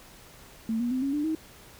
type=tone with pitch steps; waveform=sine; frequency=223.9 / 240 / 257.2 / 275.7 / 295.4 / 316.6 Hz; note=A3 / B3 / C4 / C#4 / D4 / D#4; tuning=+30 / -49 / -30 / -9 / +10 / +30 cents; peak=-25 dBFS; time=0.69-1.35 s; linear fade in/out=2 ms; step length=110 ms; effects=pink hiss -51 dBFS RMS until 1.79 s